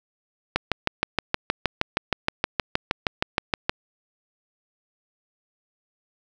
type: click train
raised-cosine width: 0.3 ms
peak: -4 dBFS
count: 21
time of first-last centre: 0.56-3.695 s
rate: 6.38 Hz
effects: none